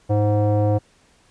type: tone with low-pass filter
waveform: square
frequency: 104.6 Hz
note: G#2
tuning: 13 cents sharp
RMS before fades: -18 dBFS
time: 0.09-0.79 s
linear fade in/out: 20 ms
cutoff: 620 Hz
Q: 4.8
effects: pink hiss -57 dBFS RMS until 1.3 s + resampled to 22050 Hz